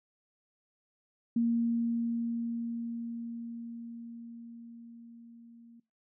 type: tone with level ramp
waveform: sine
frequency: 233.1 Hz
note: A#3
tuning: in tune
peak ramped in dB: -24 to -52 dBFS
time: 1.36-5.8 s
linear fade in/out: 5 ms
effects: noise-tail reverb RT60 0.3 s tail -22 dB re dry